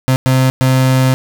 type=tone bursts at uneven times; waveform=35% pulse; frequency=130.4 Hz; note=C3; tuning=5 cents flat; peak=-7 dBFS; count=3; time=0.08-0.16 / 0.26-0.5 / 0.61-1.14 s; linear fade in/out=0 ms; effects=none